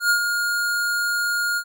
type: tone with ADSR envelope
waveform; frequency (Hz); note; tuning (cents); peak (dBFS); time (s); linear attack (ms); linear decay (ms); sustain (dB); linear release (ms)
square; 1422; F6; +31; -15; 0-1.64; 100; 92; -6; 69
effects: none